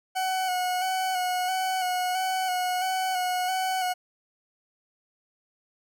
40% pulse tone with vibrato, 740 Hz, F#5, in tune, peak -24 dBFS, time 0.15-3.94 s, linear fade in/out 20 ms, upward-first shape square, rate 1.5 Hz, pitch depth 25 cents each way, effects none

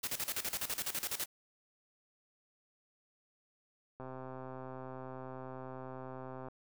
white noise with tremolo, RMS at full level -36 dBFS, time 0.03-1.26 s, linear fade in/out 10 ms, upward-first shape square, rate 12 Hz, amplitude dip 80%
click train, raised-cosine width 1 ms, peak -32 dBFS, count 324, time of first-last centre 4-6.485 s, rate 130 Hz
effects none

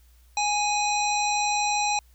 harmonic tone with a mistuned harmonic, 831 Hz, G#5, 1 cent sharp, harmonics 1 / 3 / 5 / 7 / 9, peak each -24 / -29 / -31 / -32 / -34 dBFS, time 0.37-1.99 s, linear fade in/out 2 ms, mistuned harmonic 5, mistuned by -47 cents, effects added 60 Hz sine -53 dBFS peak until 2.14 s + white hiss -64 dBFS RMS until 2.14 s

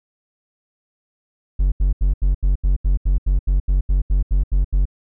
triangle tone bursts, 46.53 Hz, F#1, 10 cents sharp, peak -11 dBFS, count 16, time 1.59-4.855 s, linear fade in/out 10 ms, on 130 ms, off 79 ms, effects none

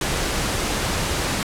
pink noise, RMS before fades -23 dBFS, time 0.01-1.43 s, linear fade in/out 2 ms, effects low-pass 10000 Hz 12 dB/octave

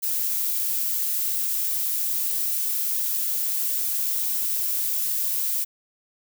violet noise, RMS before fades -25 dBFS, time 0.02-5.65 s, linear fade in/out 20 ms, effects none

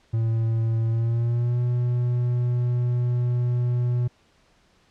triangle tone with pitch glide, 113.3 to 122.14 Hz, A#2 to B2, -49 to -19 cents, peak -18 dBFS, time 0.13-4.08 s, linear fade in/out 10 ms, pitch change +130 cents, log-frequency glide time 0.88-1.6 s, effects pink hiss -61 dBFS RMS until 4.9 s + low-pass 6000 Hz 12 dB/octave

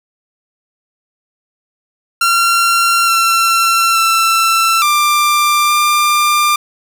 sawtooth tone with pitch steps, 1371 / 1353 / 1338 / 1187 / 1194 Hz, F6 / E6 / E6 / D6 / D6, -32 / +45 / +25 / +18 / +28 cents, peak -6 dBFS, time 2.21-6.56 s, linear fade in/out 5 ms, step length 870 ms, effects none

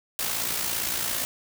white noise with amplitude modulation, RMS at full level -26 dBFS, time 0.19-1.25 s, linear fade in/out 0 ms, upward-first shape sine, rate 57.6 Hz, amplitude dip 50%, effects none

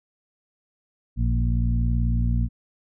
harmonic tone with a mistuned harmonic, 58.27 Hz, A#1, in tune, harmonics 1 / 2 / 3 / 4, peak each -21 / -24 / -32 / -30 dBFS, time 1.16-2.49 s, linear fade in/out 50 ms, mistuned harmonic 1, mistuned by -77 cents, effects none

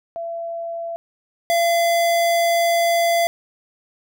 sine / square tone pair in turn, 673 / 680.8 Hz, E5 / F5, +36 / -44 cents, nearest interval unison, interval 20 cents, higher second, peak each -25 / -16 dBFS, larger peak second, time 0.16-0.96 / 1.5-3.27 s, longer second, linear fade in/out 0 ms, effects none

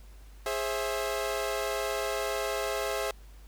sawtooth chord, Ab augmented, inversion none, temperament equal with one note detuned, 415.3 / 531.8 / 659.3 Hz, Ab4 / C5 / E5, 0 / +28 / 0 cents, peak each -30 dBFS, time 0.46-3.11 s, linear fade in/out 2 ms, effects added 50 Hz sine -47 dBFS peak until 3.47 s + pink hiss -60 dBFS RMS until 3.47 s

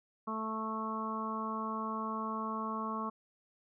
harmonic tone, 220 Hz, A3, in tune, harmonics 1 / 2 / 3 / 4 / 5 / 6, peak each -39 / -45 / -47 / -45 / -37 / -46 dBFS, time 0.27-3.1 s, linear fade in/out 10 ms, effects none

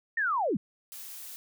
sine linear sweep, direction down, 1864.7 to 152.3 Hz, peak -25 dBFS, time 0.17-0.57 s, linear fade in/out 5 ms
blue noise, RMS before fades -43 dBFS, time 0.92-1.36 s, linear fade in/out 0 ms
effects none

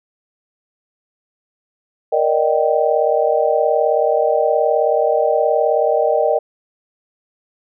sine chord, Eb major seventh, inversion second, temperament just, 466.7 / 583.4 / 622.3 / 777.8 Hz, Bb4 / D5 / Eb5 / G5, +2 / -12 / 0 / -14 cents, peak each -18 / -19 / -17 / -20 dBFS, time 2.12-6.39 s, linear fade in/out 10 ms, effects none

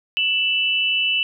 sine tone pair together, 2654 / 2964 Hz, E7 / F#7, +11 / +2 cents, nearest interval major second, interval 191 cents, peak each -20 dBFS, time 0.17-1.23 s, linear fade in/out 0 ms, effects none

